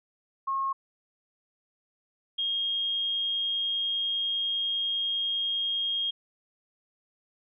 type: tone pair in turn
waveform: sine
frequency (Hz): 1083 / 3245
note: C#6 / G#7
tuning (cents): -41 / -41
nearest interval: octave + perfect fifth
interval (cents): 1900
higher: second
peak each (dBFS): -26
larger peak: neither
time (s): 0.47-0.73 / 2.38-6.11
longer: second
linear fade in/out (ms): 10
effects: none